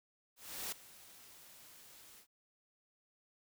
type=noise with ADSR envelope; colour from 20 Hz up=white; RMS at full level=-40 dBFS; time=0.36-2.27 s; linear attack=360 ms; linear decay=8 ms; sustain=-18 dB; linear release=84 ms; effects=none